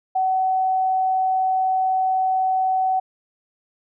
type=tone; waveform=sine; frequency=754 Hz; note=F#5; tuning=32 cents sharp; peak=-17 dBFS; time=0.15-3 s; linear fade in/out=10 ms; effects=none